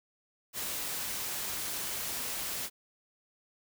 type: noise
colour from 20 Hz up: white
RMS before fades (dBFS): -36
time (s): 0.53-2.7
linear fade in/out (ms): 50
effects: none